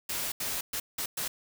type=noise bursts at uneven times; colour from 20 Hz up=white; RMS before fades=-33 dBFS; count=5; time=0.09-0.32 / 0.4-0.61 / 0.73-0.8 / 0.98-1.06 / 1.17-1.28 s; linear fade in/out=5 ms; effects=none